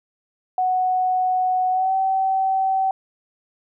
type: tone with pitch glide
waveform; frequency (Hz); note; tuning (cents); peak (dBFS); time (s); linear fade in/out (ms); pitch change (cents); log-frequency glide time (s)
sine; 740 to 766.5; F#5 to G5; 0 to -39; -17; 0.58-2.91; 2; +61; 1.71-1.94
effects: none